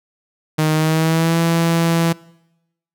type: tone with pitch glide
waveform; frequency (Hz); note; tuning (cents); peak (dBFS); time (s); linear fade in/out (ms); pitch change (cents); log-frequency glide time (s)
sawtooth; 155.56 to 166.73; D#3 to E3; 0 to +20; -10; 0.58-2.13; 10; +120; 0.74-1.38
effects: noise-tail reverb RT60 0.9 s tail -23 dB re dry